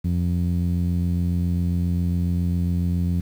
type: tone with low-pass filter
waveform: sawtooth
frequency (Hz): 87.31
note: F2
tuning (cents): 0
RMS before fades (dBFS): -22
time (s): 0.04-3.21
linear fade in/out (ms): 10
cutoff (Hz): 190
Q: 2
effects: 8-bit